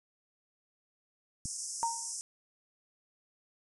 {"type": "band-pass noise", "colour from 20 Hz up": "pink", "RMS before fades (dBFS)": -40, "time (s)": [1.45, 2.21], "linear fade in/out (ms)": 0, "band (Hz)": [5300, 10000], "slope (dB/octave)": 96}
{"type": "click", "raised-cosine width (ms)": 5, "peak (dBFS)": -29, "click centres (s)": 1.456}
{"type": "tone with exponential decay", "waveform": "sine", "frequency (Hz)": 923, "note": "A#5", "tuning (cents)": -17, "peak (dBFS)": -25, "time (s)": [1.83, 2.13], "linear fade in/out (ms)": 0, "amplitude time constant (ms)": 65}
{"effects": []}